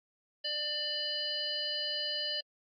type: harmonic tone with a mistuned harmonic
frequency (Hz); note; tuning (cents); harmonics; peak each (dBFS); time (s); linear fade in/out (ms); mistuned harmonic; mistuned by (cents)
595; D5; +22; 1 / 3 / 5 / 7 / 8; -43 / -43 / -36 / -38 / -38; 0.44-2.41; 10; 8; +17
effects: AAC 48 kbps

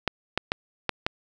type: clicks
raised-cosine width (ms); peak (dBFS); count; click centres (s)
0.3; -7; 5; 0.077 / 0.376 / 0.519 / 0.893 / 1.065
effects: none

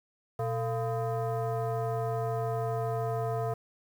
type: tone with frequency modulation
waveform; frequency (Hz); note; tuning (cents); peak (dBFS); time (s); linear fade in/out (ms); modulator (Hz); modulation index
sine; 121.2; B2; -32; -28; 0.39-3.54; 5; 568; 1.3
effects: 9-bit

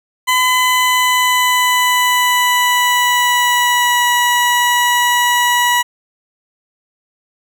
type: tone with pitch glide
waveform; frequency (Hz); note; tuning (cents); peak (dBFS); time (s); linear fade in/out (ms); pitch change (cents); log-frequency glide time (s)
20% pulse; 1011 to 971.5; B5 to B5; +40 to -29; -6; 0.27-5.83; 20; -69; 0.45-4.08
effects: none

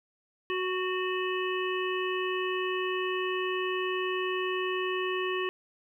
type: harmonic tone with a mistuned harmonic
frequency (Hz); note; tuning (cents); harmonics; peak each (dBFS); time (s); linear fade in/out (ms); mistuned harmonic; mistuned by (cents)
370; F#4; 0; 1 / 3 / 5 / 7 / 8; -30 / -35 / -37 / -38 / -39; 0.5-5.49; 0; 5; -19
effects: 11-bit

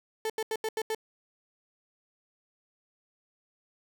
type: tone bursts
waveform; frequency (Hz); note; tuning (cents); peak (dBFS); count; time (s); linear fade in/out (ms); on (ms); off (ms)
35% pulse; 440; A4; 0; -27; 6; 0.25-0.948; 2; 48; 82
effects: none

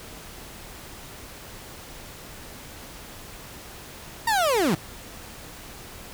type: linear sweep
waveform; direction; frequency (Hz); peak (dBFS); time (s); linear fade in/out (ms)
30% pulse; down; 942 to 139; -17; 4.27-4.75; 5
effects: pink hiss -42 dBFS RMS until 6.13 s

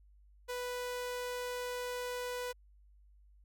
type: tone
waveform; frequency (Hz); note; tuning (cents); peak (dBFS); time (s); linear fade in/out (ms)
sawtooth; 493.9; B4; 0; -33; 0.48-2.53; 20
effects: added 50 Hz sine -59 dBFS peak until 3.44 s

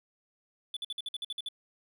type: tone bursts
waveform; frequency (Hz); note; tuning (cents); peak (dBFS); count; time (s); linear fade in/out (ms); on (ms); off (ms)
triangle; 3473; A7; -23; -32; 10; 0.74-1.487; 2; 27; 53
effects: none

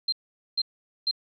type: tone bursts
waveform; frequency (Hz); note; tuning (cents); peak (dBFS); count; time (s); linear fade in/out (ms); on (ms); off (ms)
sine; 4158; C8; -12; -22; 3; 0.08-1.112; 5; 44; 450
effects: none

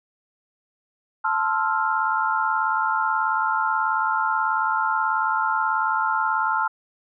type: chord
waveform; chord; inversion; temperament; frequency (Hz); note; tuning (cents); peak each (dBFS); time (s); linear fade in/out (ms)
sine; F major seventh; first; equal; 880 / 1046.5 / 1318.5 / 1396.9; A5 / C6 / E6 / F6; 0 / 0 / 0 / 0; -24 / -27 / -27 / -24; 1.24-6.68; 10
effects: none

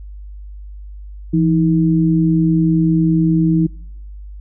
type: tone pair together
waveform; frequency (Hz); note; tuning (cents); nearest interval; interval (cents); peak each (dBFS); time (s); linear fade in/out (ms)
sine; 167.5 / 317.3; E3 / D#4; +28 / +34; major seventh; 1106; -13 / -15; 1.33-3.67; 10
effects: noise-tail reverb RT60 0.8 s tail -25 dB re dry + added 50 Hz sine -30 dBFS peak until 4.4 s

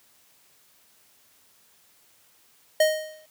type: tone with exponential decay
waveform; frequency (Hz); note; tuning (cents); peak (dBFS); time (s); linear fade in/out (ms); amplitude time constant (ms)
square; 622.3; D#5; 0; -15; 2.8-3.26; 5; 100
effects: white hiss -60 dBFS RMS until 3.3 s + high-pass 60 Hz 12 dB/octave

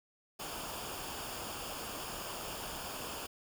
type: noise with comb filter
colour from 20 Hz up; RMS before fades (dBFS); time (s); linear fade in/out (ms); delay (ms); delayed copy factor
pink; -42; 0.39-3.27; 10; 0.5; -0.6
effects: none

